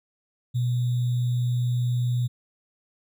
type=tone with sample-and-hold; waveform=sine; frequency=122.4 Hz; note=B2; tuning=15 cents flat; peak=-21 dBFS; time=0.54-2.28 s; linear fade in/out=20 ms; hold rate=3675 Hz; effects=none